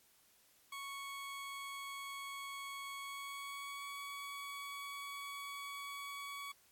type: tone with pitch glide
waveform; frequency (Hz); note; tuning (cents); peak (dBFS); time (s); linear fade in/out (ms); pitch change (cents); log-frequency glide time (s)
20% pulse; 1108.7 to 1127.4; C#6 to C#6; 0 to +29; -39; 0.72-6.52; 5; +29; 2.97-3.98
effects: white hiss -69 dBFS RMS until 6.71 s + AAC 64 kbps